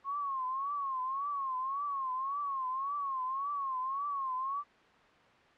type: tone with vibrato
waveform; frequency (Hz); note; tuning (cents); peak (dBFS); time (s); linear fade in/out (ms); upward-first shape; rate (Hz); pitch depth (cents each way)
sine; 1087; C#6; -34; -32; 0.04-4.64; 50; triangle; 1.8; 130
effects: white hiss -60 dBFS RMS until 5.57 s + low-pass 2000 Hz 12 dB/octave